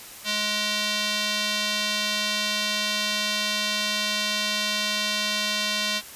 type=tone with band-pass filter; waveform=square; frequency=210 Hz; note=G#3; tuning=19 cents sharp; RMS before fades=-26 dBFS; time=0.24-6.02 s; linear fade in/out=50 ms; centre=3900 Hz; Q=1.6; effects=white hiss -42 dBFS RMS until 6.15 s + resampled to 32000 Hz